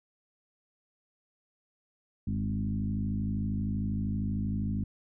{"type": "tone with frequency modulation", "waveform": "sine", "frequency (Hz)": 146.83, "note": "D3", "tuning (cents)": 0, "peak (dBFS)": -28, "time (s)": [2.27, 4.84], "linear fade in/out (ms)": 5, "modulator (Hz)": 52.8, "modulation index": 1.9, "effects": []}